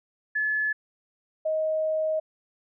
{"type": "tone pair in turn", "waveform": "sine", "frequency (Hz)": [1719, 628.1], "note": ["A6", "D#5"], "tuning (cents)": [-41, 16], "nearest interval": "octave + perfect fourth", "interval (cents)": 1743, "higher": "first", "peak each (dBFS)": -23, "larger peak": "neither", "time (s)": [[0.35, 0.73], [1.45, 2.2]], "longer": "second", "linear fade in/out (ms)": 10, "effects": []}